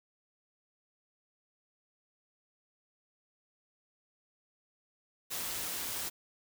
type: noise with amplitude modulation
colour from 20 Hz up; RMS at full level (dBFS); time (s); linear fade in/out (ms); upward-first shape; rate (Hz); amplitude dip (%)
white; -36; 5.3-6.1; 20; sine; 167; 30
effects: none